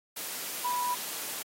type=tone in noise; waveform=sine; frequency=984 Hz; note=B5; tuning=7 cents flat; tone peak=-28 dBFS; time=0.64-0.95 s; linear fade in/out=10 ms; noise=white; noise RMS=-37 dBFS; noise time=0.16-1.43 s; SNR=+6 dB; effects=high-pass 200 Hz 12 dB/octave + AAC 48 kbps